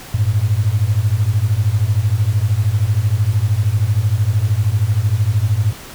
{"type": "beating tone pair", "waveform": "sine", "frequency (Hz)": [98, 111], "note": ["G2", "A2"], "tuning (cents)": [0, 16], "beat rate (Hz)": 13, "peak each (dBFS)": [-16, -15], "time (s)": [0.14, 5.73], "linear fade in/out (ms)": 5, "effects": ["pink hiss -35 dBFS RMS until 5.94 s"]}